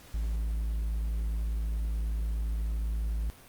triangle tone, 54.8 Hz, A1, 6 cents flat, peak -26 dBFS, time 0.14-3.3 s, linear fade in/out 0 ms, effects pink hiss -53 dBFS RMS until 3.48 s + Opus 48 kbps

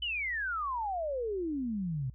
sine exponential sweep, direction down, 3048 to 123.47 Hz, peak -31 dBFS, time 0.02-2.1 s, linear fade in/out 5 ms, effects added 60 Hz sine -49 dBFS peak until 2.14 s

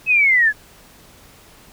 sine linear sweep, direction down, 2600 to 1661 Hz, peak -11 dBFS, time 0.06-0.53 s, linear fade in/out 50 ms, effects pink hiss -47 dBFS RMS until 1.72 s

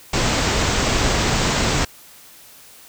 pink low-pass noise, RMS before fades -19 dBFS, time 0.13-1.85 s, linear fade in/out 5 ms, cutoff 8100 Hz, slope 96 dB/octave, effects white hiss -45 dBFS RMS until 2.88 s

